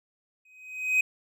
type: tone with exponential growth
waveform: triangle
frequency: 2517 Hz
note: D#7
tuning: 19 cents sharp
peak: -16 dBFS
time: 0.45-1.01 s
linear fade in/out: 5 ms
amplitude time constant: 120 ms
effects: none